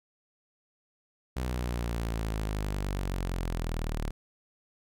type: linear sweep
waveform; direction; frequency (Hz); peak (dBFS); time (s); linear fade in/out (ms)
sawtooth; down; 63.4 to 36.71; -26; 1.36-4.11; 10
effects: none